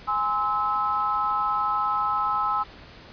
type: chord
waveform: sine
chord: Ab augmented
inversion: none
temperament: just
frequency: 830.6 / 1038.3 / 1297.8 Hz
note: Ab5 / C6 / E6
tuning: 0 / -14 / -27 cents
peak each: -28 / -28 / -24 dBFS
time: 0.07-2.64 s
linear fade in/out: 20 ms
effects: pink hiss -46 dBFS RMS until 3.12 s + resampled to 11025 Hz